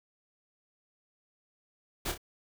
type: noise with echo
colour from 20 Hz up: pink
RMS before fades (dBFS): -33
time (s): 2.05-2.12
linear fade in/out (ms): 10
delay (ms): 29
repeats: 2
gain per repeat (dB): -7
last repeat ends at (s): 2.178
effects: none